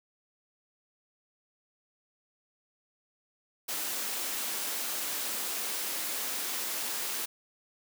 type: high-pass noise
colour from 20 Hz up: white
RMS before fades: -34 dBFS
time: 3.68-7.26 s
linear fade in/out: 10 ms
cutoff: 220 Hz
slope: 24 dB/octave
effects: none